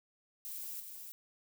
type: noise with echo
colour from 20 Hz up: violet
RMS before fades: -43 dBFS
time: 0.45-0.8 s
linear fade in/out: 0 ms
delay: 320 ms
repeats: 1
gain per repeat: -5 dB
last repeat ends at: 1.12 s
effects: none